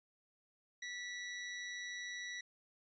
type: tone with amplitude modulation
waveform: sawtooth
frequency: 1950 Hz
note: B6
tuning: 23 cents flat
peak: -37 dBFS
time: 0.82-2.41 s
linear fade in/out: 5 ms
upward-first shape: sine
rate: 187 Hz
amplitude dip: 35%
effects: resampled to 16000 Hz